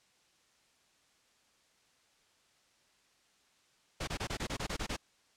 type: noise bursts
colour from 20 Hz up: pink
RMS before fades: -36 dBFS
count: 10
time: 4-4.966 s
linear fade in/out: 10 ms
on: 75 ms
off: 24 ms
effects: white hiss -69 dBFS RMS until 5.36 s + low-pass 7000 Hz 12 dB/octave